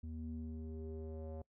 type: tone with low-pass filter sweep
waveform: square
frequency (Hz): 79.1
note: D#2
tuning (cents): +29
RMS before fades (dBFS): -45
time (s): 0.03-1.42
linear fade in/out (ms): 5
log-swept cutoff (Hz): 190 to 620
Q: 3.5
effects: noise-tail reverb RT60 0.1 s tail -23 dB re dry